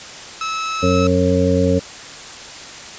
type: tone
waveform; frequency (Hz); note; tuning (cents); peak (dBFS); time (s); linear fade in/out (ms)
sawtooth; 1300; E6; -24; -17; 0.41-1.07; 2
type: harmonic tone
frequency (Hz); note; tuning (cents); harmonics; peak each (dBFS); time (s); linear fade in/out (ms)
90.7; F#2; -34; 1 / 2 / 3 / 5 / 6; -19 / -19 / -19 / -19 / -19; 0.82-1.8; 20
effects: white hiss -34 dBFS RMS until 2.98 s + resampled to 16000 Hz